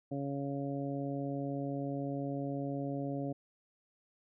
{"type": "harmonic tone", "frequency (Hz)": 139.7, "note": "C#3", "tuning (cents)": 14, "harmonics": [1, 2, 3, 4, 5], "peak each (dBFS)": [-39, -37, -45, -42, -46], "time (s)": [0.11, 3.33], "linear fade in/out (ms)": 10, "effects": []}